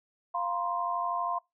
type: chord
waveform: sine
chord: F suspended fourth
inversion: none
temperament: equal with one note detuned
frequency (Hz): 698.5 / 954.1 / 1046.5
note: F5 / Bb5 / C6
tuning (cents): 0 / +40 / 0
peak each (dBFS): -33 / -35 / -31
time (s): 0.34-1.39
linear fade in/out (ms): 10
effects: noise-tail reverb RT60 0.2 s tail -24 dB re dry